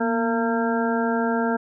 harmonic tone with a mistuned harmonic, 228.2 Hz, A#3, 37 cents flat, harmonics 1 / 2 / 3 / 4 / 6 / 7, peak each -23 / -26 / -28 / -29 / -31 / -31 dBFS, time 0-1.57 s, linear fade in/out 10 ms, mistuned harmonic 1, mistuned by +54 cents, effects none

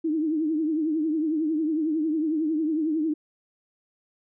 sine tone with vibrato, 312.6 Hz, D#4, 8 cents sharp, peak -22 dBFS, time 0.04-3.14 s, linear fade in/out 10 ms, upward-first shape triangle, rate 11 Hz, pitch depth 110 cents each way, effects none

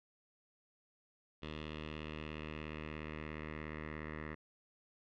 10% pulse tone with low-pass filter sweep, 77 Hz, D#2, 17 cents flat, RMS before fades -45 dBFS, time 1.42-4.35 s, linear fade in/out 10 ms, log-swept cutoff 3200 to 1900 Hz, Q 3.3, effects none

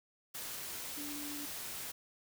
sine tone in noise, 291.8 Hz, D4, 11 cents flat, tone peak -44 dBFS, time 0.97-1.46 s, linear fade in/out 10 ms, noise white, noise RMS -43 dBFS, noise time 0.34-1.92 s, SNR -4 dB, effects none

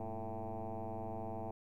sine tone with frequency modulation, 337.9 Hz, E4, 43 cents sharp, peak -38 dBFS, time 0-1.51 s, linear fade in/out 2 ms, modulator 109 Hz, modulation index 4.7, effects tanh soft clip ceiling -34 dBFS + 13-bit

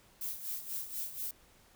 violet noise with tremolo, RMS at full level -37 dBFS, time 0.21-1.31 s, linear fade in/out 2 ms, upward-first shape sine, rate 4.1 Hz, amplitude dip 70%, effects pink hiss -63 dBFS RMS until 1.75 s

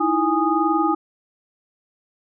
sine tone cluster, 313.2 / 334.3 / 824 / 1239 Hz, D#4 / E4 / G#5 / D#6, +11 / +24 / -14 / -8 cents, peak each -22 dBFS, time 0-0.95 s, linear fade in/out 10 ms, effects none

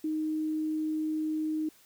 sine tone, 311.1 Hz, D#4, in tune, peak -28 dBFS, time 0.04-1.69 s, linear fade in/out 5 ms, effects white hiss -60 dBFS RMS until 1.85 s

